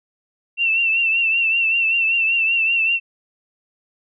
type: tone with vibrato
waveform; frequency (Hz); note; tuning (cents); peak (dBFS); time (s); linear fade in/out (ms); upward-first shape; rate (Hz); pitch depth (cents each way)
sine; 2700; E7; +41; -15; 0.57-3; 50; triangle; 5.2; 61
effects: none